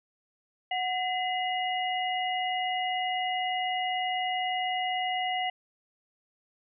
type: tone cluster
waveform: sine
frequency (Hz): 737 / 2029 / 2873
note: F#5 / B6 / F7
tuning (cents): -7 / +46 / +48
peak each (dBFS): -29 / -34 / -34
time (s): 0.71-5.5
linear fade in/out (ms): 5
effects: none

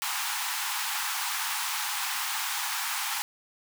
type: high-pass noise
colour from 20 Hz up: pink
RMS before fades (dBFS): -31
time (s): 0.02-3.22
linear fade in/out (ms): 0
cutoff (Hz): 790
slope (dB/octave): 96
effects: none

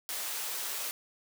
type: high-pass noise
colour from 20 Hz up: white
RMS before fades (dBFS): -36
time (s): 0.09-0.91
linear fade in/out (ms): 0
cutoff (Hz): 460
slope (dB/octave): 12
effects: none

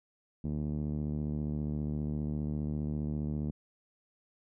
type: tone with low-pass filter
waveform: 5% pulse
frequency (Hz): 74.9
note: D2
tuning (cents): +35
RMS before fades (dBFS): -34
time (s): 0.44-3.51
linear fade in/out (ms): 5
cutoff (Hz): 200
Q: 1.6
effects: none

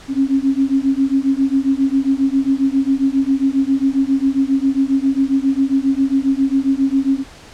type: beating tone pair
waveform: sine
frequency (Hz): 267.5 / 274.9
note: C4 / C#4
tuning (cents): +38 / -14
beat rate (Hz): 7.4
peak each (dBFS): -16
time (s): 0.08-7.24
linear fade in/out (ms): 50
effects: pink hiss -40 dBFS RMS until 7.53 s + low-pass 7000 Hz 12 dB/octave

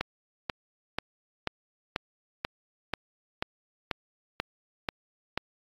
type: click train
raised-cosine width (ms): 0.3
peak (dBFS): -12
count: 12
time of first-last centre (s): 0.01-5.376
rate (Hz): 2.05
effects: AAC 32 kbps

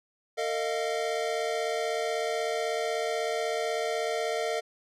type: chord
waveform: square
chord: Bb suspended fourth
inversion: none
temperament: equal with one note detuned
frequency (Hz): 454.5 / 622.3 / 698.5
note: Bb4 / Eb5 / F5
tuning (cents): -44 / 0 / 0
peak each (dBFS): -32 / -33 / -34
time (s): 0.37-4.61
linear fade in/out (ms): 20
effects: low-pass 8000 Hz 12 dB/octave

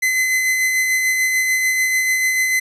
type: tone with tremolo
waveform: 45% pulse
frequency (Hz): 2038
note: C7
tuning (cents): -46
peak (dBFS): -14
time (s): 0.02-2.6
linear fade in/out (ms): 10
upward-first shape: sine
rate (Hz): 6.8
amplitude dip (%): 30
effects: resampled to 32000 Hz

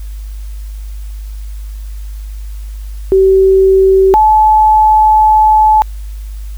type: tone pair in turn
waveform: sine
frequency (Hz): 383.1 / 862.1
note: G4 / A5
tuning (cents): -40 / -36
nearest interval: octave + major second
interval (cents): 1404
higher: second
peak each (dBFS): -4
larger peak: neither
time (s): 3.12-4.14 / 4.14-5.82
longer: second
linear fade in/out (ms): 0
effects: added 51 Hz sine -21 dBFS peak until 6.57 s + white hiss -44 dBFS RMS until 6.57 s

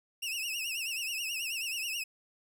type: tone with vibrato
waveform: sawtooth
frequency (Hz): 2704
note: E7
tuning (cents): +43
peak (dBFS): -30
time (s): 0.22-2.04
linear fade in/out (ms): 10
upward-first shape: triangle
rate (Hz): 9.3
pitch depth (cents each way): 140
effects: none

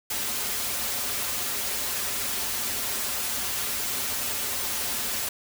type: noise with comb filter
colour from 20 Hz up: white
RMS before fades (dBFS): -29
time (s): 0.1-5.29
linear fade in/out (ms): 5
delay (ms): 6.2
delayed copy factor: -0.75
effects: none

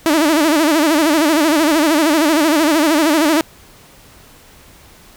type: tone with vibrato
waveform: sawtooth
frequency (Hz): 309.3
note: D#4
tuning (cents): -10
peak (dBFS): -7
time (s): 0.06-3.41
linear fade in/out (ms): 0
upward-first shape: sine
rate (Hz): 13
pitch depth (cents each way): 130
effects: pink hiss -44 dBFS RMS until 5.16 s

